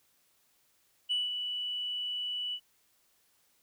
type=tone with ADSR envelope; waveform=sine; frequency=2960 Hz; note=F#7; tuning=in tune; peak=-25 dBFS; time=1.09-2.6 s; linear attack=24 ms; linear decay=180 ms; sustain=-7 dB; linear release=65 ms; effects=tanh soft clip ceiling -24 dBFS + white hiss -70 dBFS RMS until 3.62 s

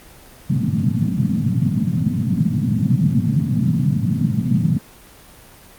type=band-pass noise; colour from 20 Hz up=pink; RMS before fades=-18 dBFS; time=0.49-4.79 s; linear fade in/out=20 ms; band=110 to 240 Hz; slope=48 dB/octave; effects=pink hiss -44 dBFS RMS until 5.78 s + Opus 24 kbps

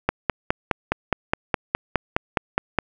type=click train; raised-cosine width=0.5 ms; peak=-3 dBFS; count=14; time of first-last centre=0.09-2.787 s; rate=4.82 Hz; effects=none

